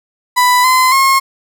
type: tone with pitch steps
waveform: 35% pulse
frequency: 992 / 1026 / 1078 Hz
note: B5 / C6 / C#6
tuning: +7 / -34 / -49 cents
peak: -6 dBFS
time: 0.36-1.2 s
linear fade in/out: 20 ms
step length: 280 ms
effects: none